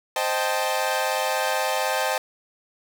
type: chord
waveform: sawtooth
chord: A half-diminished seventh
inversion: first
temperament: equal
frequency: 523.3 / 622.3 / 784 / 880 Hz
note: C5 / Eb5 / G5 / A5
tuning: 0 / 0 / 0 / 0 cents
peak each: -24 dBFS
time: 0.16-2.18 s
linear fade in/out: 2 ms
effects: none